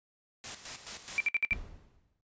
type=noise with tremolo; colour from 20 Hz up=white; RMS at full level=-40 dBFS; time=0.44-1.28 s; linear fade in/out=0 ms; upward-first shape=square; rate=4.7 Hz; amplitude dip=65%
type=tone bursts; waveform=sine; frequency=2349 Hz; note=D7; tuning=in tune; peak=-25 dBFS; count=5; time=1.18-1.531 s; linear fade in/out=0 ms; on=23 ms; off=59 ms
type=noise with exponential decay; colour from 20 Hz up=brown; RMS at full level=-39 dBFS; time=1.52-2.21 s; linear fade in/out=2 ms; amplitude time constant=150 ms
effects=noise-tail reverb RT60 0.1 s tail -18 dB re dry + resampled to 16000 Hz